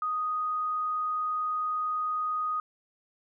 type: tone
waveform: sine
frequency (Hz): 1244.5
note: D#6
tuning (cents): 0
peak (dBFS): -27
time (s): 0.02-2.6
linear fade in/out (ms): 2
effects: none